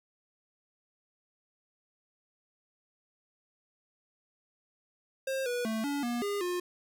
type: tone with pitch steps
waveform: square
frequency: 533 / 486.9 / 221.1 / 285.1 / 239.5 / 406.4 / 356.4 Hz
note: C5 / B4 / A3 / C#4 / A#3 / G#4 / F4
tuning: +32 / -25 / +9 / +49 / +47 / -38 / +35 cents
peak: -31 dBFS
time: 5.27-6.6 s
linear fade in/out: 5 ms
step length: 190 ms
effects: none